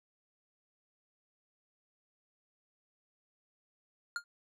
square tone with exponential decay, 1412 Hz, F6, 19 cents sharp, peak -30 dBFS, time 4.16-4.24 s, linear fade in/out 1 ms, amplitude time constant 17 ms, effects low-pass 8000 Hz 12 dB/octave

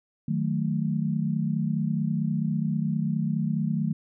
sine chord, D# diminished, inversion none, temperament equal, 155.56 / 185 / 220 Hz, D#3 / F#3 / A3, 0 / 0 / 0 cents, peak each -27 / -29 / -28 dBFS, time 0.28-3.93 s, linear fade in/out 5 ms, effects none

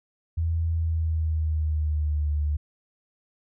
sine tone with pitch glide, 82.41 to 74.27 Hz, E2 to D2, 0 to +20 cents, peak -22 dBFS, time 0.37-2.57 s, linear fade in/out 10 ms, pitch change -180 cents, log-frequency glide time 0.72-2.28 s, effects none

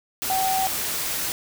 sine tone in noise, 762 Hz, G5, 49 cents flat, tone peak -21 dBFS, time 0.3-0.67 s, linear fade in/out 0 ms, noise white, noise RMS -27 dBFS, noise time 0.22-1.32 s, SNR +3 dB, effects none

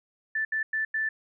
sine tone bursts at uneven times, 1760 Hz, A6, in tune, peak -25 dBFS, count 4, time 0.35-0.45 / 0.52-0.63 / 0.73-0.85 / 0.94-1.09 s, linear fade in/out 5 ms, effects none

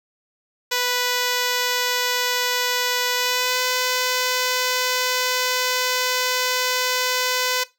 5% pulse tone with pitch glide, 493.9 to 504 Hz, B4 to B4, 0 to +35 cents, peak -8 dBFS, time 0.71-7.64 s, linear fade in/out 10 ms, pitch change +35 cents, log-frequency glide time 3.15-3.59 s, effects noise-tail reverb RT60 0.2 s tail -17 dB re dry

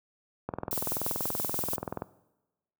click train, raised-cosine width 1 ms, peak -18 dBFS, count 33, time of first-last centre 0.49-2.021 s, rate 20.9 Hz
violet noise with tremolo, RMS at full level -32 dBFS, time 0.71-1.76 s, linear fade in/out 0 ms, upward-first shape square, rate 6 Hz, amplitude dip 25%
effects noise-tail reverb RT60 1.0 s tail -19 dB re dry + high-pass 80 Hz 12 dB/octave

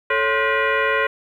sine tone with frequency modulation, 440 Hz, A4, in tune, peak -16 dBFS, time 0.1-1.07 s, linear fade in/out 5 ms, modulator 497 Hz, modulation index 3.9, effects 9-bit

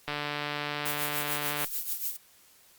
click train, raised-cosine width 0.3 ms, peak -16 dBFS, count 231, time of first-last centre 0.08-1.645 s, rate 147 Hz
violet noise with tremolo, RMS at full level -30 dBFS, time 0.85-2.17 s, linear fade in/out 10 ms, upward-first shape triangle, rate 6.8 Hz, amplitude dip 75%
effects white hiss -59 dBFS RMS until 2.78 s + Opus 48 kbps

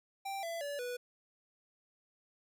square tone with pitch steps, 784 / 670.8 / 573.9 / 491 Hz, G5 / E5 / D5 / B4, 0 / +30 / -40 / -10 cents, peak -38 dBFS, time 0.25-0.97 s, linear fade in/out 10 ms, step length 180 ms, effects none

